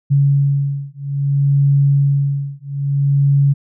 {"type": "beating tone pair", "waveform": "sine", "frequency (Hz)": [140, 140.6], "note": ["C#3", "C#3"], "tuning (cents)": [18, 25], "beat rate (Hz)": 0.6, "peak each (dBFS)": -15, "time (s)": [0.1, 3.54], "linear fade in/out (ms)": 20, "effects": []}